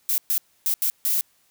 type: noise bursts at uneven times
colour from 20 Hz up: violet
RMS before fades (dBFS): -22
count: 5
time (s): 0.09-0.18 / 0.3-0.38 / 0.66-0.74 / 0.82-0.9 / 1.05-1.21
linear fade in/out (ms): 0
effects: white hiss -63 dBFS RMS until 1.5 s